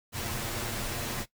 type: noise with comb filter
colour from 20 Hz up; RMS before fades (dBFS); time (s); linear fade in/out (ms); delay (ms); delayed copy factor
pink; -34; 0.12-1.26; 50; 8.6; +0.7
effects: noise-tail reverb RT60 0.1 s tail -17 dB re dry